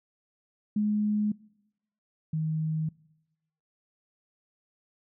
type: tone pair in turn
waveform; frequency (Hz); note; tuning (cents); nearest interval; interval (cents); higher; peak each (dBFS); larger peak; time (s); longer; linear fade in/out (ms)
sine; 210 / 157.32; G#3 / D#3; +19 / +19; perfect fourth; 500; first; -23 / -26; first; 0.76-1.32 / 2.33-2.89; neither; 5
effects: noise-tail reverb RT60 0.9 s tail -23 dB re dry